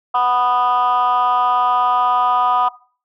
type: chord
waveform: sine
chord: B major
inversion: second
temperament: just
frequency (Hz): 740.8 / 987.8 / 1234.7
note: F#5 / B5 / D#6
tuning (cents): +2 / 0 / -14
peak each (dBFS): -16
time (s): 0.14-2.69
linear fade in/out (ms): 10
effects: noise-tail reverb RT60 0.4 s tail -19 dB re dry + tanh soft clip ceiling -8 dBFS